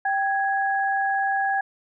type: tone pair together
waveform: sine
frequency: 784 / 1661.2 Hz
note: G5 / G#6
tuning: 0 / 0 cents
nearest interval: octave + minor second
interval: 1300 cents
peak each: -22 / -25 dBFS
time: 0.05-1.61 s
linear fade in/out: 5 ms
effects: none